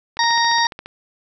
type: click train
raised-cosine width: 0.3 ms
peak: -17 dBFS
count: 11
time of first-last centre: 0.17-0.86 s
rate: 14.5 Hz
type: harmonic tone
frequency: 932.3 Hz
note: A#5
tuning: in tune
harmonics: 1 / 2 / 4 / 5 / 6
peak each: -17 / -20 / -23 / -24 / -25 dBFS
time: 0.19-0.67 s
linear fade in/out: 2 ms
effects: none